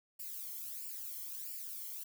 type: noise with flanger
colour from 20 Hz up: violet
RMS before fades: -44 dBFS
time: 0.19-2.04 s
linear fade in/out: 10 ms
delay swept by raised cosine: 0.4 to 0.96 ms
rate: 1.5 Hz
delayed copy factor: +0.75
effects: none